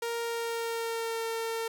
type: tone with pitch glide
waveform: sawtooth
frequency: 466.3 to 454.3 Hz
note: A#4 to A#4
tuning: +1 to -45 cents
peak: -27 dBFS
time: 0.02-1.68 s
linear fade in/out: 5 ms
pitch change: -46 cents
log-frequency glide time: 0.2-1.23 s
effects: none